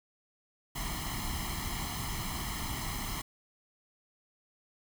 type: noise with comb filter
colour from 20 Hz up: pink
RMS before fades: -36 dBFS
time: 0.75-3.22 s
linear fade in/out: 10 ms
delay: 0.97 ms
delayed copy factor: +0.85
effects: none